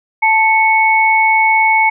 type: tone pair together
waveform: sine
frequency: 881 / 2209 Hz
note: A5 / C#7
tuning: +2 / -7 cents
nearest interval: octave + major third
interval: 1591 cents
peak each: -11 dBFS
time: 0.22-1.9 s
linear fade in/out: 10 ms
effects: none